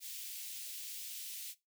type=high-pass noise; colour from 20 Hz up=white; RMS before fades=-45 dBFS; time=0-1.55 s; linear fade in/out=50 ms; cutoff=2500 Hz; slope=24 dB/octave; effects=noise-tail reverb RT60 0.2 s tail -18 dB re dry